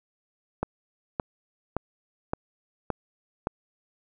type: click train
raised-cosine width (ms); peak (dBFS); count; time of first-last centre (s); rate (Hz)
1; -12; 6; 0.63-3.471; 1.76
effects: none